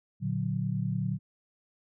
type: chord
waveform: sine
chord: Bb augmented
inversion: none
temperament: equal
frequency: 116.54 / 146.83 / 185 Hz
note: Bb2 / D3 / F#3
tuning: 0 / 0 / 0 cents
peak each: -32 dBFS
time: 0.2-1.19 s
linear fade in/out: 50 ms
effects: none